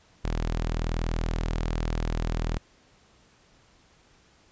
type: tone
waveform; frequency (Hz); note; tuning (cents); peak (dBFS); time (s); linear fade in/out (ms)
sawtooth; 40.58; E1; -26; -22; 0.24-2.58; 10
effects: pink hiss -60 dBFS RMS until 4.51 s + resampled to 16000 Hz